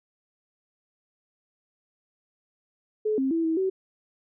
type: tone with pitch steps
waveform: sine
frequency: 428.9 / 266.5 / 329.6 / 323 / 379.7 Hz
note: A4 / C4 / E4 / E4 / F#4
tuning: -44 / +32 / 0 / -35 / +45 cents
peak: -22 dBFS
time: 3.05-3.7 s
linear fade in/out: 10 ms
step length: 130 ms
effects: none